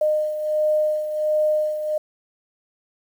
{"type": "beating tone pair", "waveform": "sine", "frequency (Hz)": [611, 612.4], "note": ["D#5", "D#5"], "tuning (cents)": [-32, -28], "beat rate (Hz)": 1.4, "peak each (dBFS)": [-19, -26], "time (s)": [0.01, 1.98], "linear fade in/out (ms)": 5, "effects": ["8-bit"]}